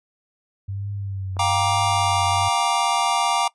sine tone with vibrato, 97.5 Hz, G2, 9 cents flat, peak -26 dBFS, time 0.68-2.49 s, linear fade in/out 10 ms, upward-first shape triangle, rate 1.1 Hz, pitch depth 69 cents each way
click, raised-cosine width 1 ms, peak -22 dBFS, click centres 1.368 s
square chord, G minor seventh, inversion third, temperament just, 705.6 / 784 / 940.8 / 1176 Hz, F5 / G5 / Bb5 / D6, +18 / 0 / +16 / +2 cents, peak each -27 / -25 / -23 / -25 dBFS, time 1.39-3.48 s, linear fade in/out 5 ms
effects noise-tail reverb RT60 0.1 s tail -20 dB re dry + resampled to 24000 Hz

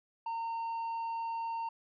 triangle tone, 916 Hz, A#5, 31 cents flat, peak -32 dBFS, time 0.26-1.69 s, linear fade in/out 5 ms, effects resampled to 11025 Hz

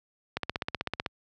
click train, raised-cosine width 0.3 ms, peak -13 dBFS, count 12, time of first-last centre 0.37-1.062 s, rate 15.9 Hz, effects high-pass 60 Hz 12 dB/octave

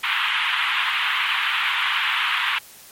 white band-pass noise, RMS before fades -22 dBFS, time 0.03-2.59 s, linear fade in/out 10 ms, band 950 to 3300 Hz, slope 48 dB/octave, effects white hiss -45 dBFS RMS until 2.91 s + MP3 64 kbps

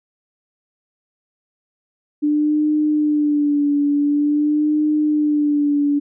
sine tone with vibrato, 295.5 Hz, D4, 11 cents sharp, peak -14 dBFS, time 2.22-6 s, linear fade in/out 20 ms, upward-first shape sine, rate 0.47 Hz, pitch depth 44 cents each way, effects none

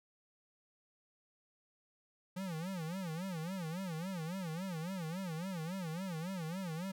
square tone with vibrato, 174.61 Hz, F3, in tune, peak -39 dBFS, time 2.36-6.92 s, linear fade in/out 10 ms, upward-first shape sine, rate 3.6 Hz, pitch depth 190 cents each way, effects none

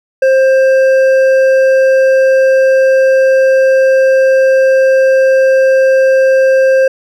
sine tone with hard clipping, 529 Hz, C5, 19 cents sharp, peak -7 dBFS, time 0.22-6.88 s, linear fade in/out 5 ms, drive 7 dB, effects none

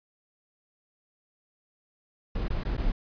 brown noise with dropouts, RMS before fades -28 dBFS, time 2.35-2.92 s, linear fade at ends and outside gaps 5 ms, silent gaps 2.483-2.502 / 2.636-2.65 / 2.769-2.777 s, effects resampled to 11025 Hz

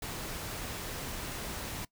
pink noise, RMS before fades -39 dBFS, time 0.02-1.85 s, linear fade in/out 5 ms, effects noise-tail reverb RT60 0.1 s tail -21 dB re dry

